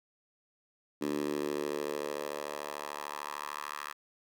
10% pulse tone with high-pass filter sweep, 73.42 Hz, D2, in tune, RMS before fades -37 dBFS, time 1.01-3.93 s, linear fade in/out 10 ms, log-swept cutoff 280 to 1300 Hz, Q 2.4, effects none

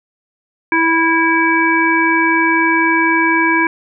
harmonic tone, 328 Hz, E4, 9 cents flat, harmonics 1 / 3 / 5 / 7, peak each -16 / -16 / -16 / -16 dBFS, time 0.72-3.67 s, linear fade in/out 2 ms, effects none

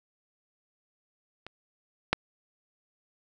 clicks, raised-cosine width 0.3 ms, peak -25 / -6 dBFS, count 2, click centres 1.466 / 2.13 s, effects none

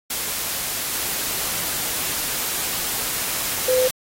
sine tone in noise, 510 Hz, C5, 44 cents flat, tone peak -16 dBFS, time 3.68-3.88 s, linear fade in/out 5 ms, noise white, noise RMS -25 dBFS, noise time 0.1-3.91 s, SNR +6 dB, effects AAC 48 kbps

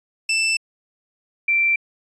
sawtooth / sine tone pair in turn, 2654 / 2349 Hz, E7 / D7, +11 / 0 cents, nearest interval major second, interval 211 cents, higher first, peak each -14 / -15 dBFS, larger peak first, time 0.29-0.57 / 1.48-1.76 s, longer neither, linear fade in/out 5 ms, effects resampled to 22050 Hz

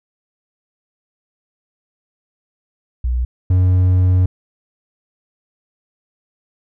sine / triangle tone pair in turn, 61.2 / 91.7 Hz, B1 / F#2, -15 / -15 cents, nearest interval perfect fifth, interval 700 cents, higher second, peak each -15 / -8 dBFS, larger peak second, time 3.04-3.25 / 3.5-4.26 s, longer second, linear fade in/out 5 ms, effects none

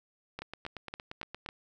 two click trains, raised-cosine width 0.3 ms, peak -22 / -24 dBFS, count 5 / 10, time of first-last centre 0.39-1.489 / 0.42-1.462 s, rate 3.64 / 8.64 Hz, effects none

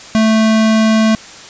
square tone, 220 Hz, A3, in tune, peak -9 dBFS, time 0.15-1.15 s, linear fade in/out 0 ms, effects white hiss -34 dBFS RMS until 1.49 s + resampled to 16000 Hz

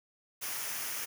white noise with comb filter, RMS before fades -37 dBFS, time 0.41-1.06 s, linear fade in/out 20 ms, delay 0.25 ms, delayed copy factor -0.5, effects none

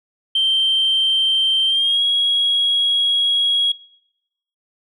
sine tone with pitch glide, 3134 to 3311 Hz, G7 to G#7, -1 to -6 cents, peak -13 dBFS, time 0.35-3.72 s, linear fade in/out 5 ms, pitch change +95 cents, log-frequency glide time 1.66-2.02 s, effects noise-tail reverb RT60 0.9 s tail -24 dB re dry + tanh soft clip ceiling -10 dBFS

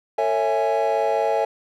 triangle chord, A major seventh, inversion none, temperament equal with one note detuned, 450.5 / 554.4 / 659.3 / 830.6 Hz, A4 / C#5 / E5 / G#5, +41 / 0 / 0 / 0 cents, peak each -22 / -22 / -21 / -21 dBFS, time 0.18-1.45 s, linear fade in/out 5 ms, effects tanh soft clip ceiling -9 dBFS

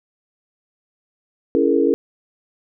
sine chord, A# half-diminished seventh, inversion first, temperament just, 279.7 / 335.6 / 419.5 / 466.2 Hz, C#4 / E4 / G#4 / A#4, +16 / +31 / +17 / 0 cents, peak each -19 dBFS, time 1.55-1.94 s, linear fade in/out 0 ms, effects none

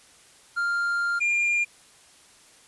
triangle tone pair in turn, 1396.9 / 2403 Hz, F6 / D7, 0 / +39 cents, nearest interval major sixth, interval 939 cents, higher second, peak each -21 / -19 dBFS, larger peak second, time 0.56-1.2 / 1.2-1.65 s, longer first, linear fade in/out 20 ms, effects white hiss -54 dBFS RMS until 2.67 s + resampled to 24000 Hz

